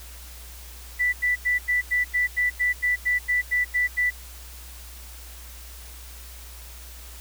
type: tone bursts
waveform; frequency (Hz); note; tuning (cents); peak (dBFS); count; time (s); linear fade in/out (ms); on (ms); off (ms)
sine; 1975.5; B6; 0; -19; 14; 0.99-4.107; 20; 140; 89
effects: added 60 Hz sine -41 dBFS peak until 7.2 s + white hiss -45 dBFS RMS until 7.2 s